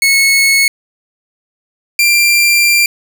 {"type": "tone pair in turn", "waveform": "sawtooth", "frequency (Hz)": [2194, 2374], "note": ["C#7", "D7"], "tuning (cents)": [-18, 18], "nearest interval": "minor second", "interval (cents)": 136, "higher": "second", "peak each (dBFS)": -4, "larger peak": "neither", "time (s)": [[0.02, 0.68], [1.99, 2.86]], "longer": "second", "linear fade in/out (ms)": 2, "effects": []}